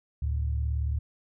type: tone pair together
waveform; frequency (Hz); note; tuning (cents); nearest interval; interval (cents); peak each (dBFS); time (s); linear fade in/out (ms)
sine; 73 / 111.33; D2 / A2; -10 / +21; perfect fifth; 731; -26 / -33; 0.22-0.99; 5
effects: none